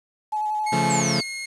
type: tone with vibrato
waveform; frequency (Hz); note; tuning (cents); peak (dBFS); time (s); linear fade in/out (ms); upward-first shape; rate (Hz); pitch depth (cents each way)
sine; 852; G#5; +44; -22; 0.32-1.01; 10; square; 11; 11
type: tone with pitch glide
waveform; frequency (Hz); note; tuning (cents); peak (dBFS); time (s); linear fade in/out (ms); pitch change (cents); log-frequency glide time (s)
sawtooth; 2174 to 2153; C#7 to C7; -34 to +49; -26; 0.66-1.46; 10; -17; 1.09-1.24
type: chord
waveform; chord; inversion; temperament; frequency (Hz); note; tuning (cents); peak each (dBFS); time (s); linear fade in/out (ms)
sawtooth; Db augmented; none; equal with one note detuned; 138.59 / 173.01 / 220; Db3 / F3 / A3; 0 / -16 / 0; -22; 0.72-1.21; 10
type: linear sweep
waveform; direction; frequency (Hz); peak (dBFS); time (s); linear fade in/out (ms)
sine; down; 7860 to 4290; -25; 0.9-1.23; 2
effects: resampled to 24000 Hz + 8-bit